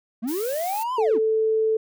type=linear two-way sweep; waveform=triangle; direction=up then down; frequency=207.7 to 1046.5 to 217.9 Hz; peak=-22 dBFS; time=0.22-1.19 s; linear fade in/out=20 ms; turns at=0.95 s
type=noise; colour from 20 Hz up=blue; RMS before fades=-35 dBFS; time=0.27-0.84 s; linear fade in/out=20 ms
type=tone; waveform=sine; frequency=440 Hz; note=A4; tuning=in tune; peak=-18 dBFS; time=0.98-1.77 s; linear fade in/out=5 ms
effects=none